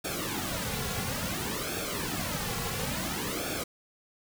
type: noise with flanger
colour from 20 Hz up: pink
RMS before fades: -33 dBFS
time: 0.04-3.64 s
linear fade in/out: 10 ms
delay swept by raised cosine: 1 to 3.3 ms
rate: 0.58 Hz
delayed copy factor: -0.75
effects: none